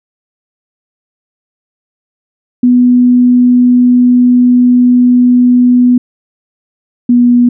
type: tone pair in turn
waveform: sine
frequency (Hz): 246.9 / 242.9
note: B3 / B3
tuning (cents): 0 / -29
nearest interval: unison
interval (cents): 29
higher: first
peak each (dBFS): -3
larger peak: neither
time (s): 2.63-5.98 / 7.09-7.49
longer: first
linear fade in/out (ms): 5
effects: none